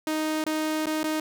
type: tone with dropouts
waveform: sawtooth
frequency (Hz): 311.1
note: D#4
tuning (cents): 0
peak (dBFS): -21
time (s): 0.07-1.2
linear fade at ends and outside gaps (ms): 2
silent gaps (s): 0.44-0.464 / 0.858-0.868 / 1.032-1.041
effects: none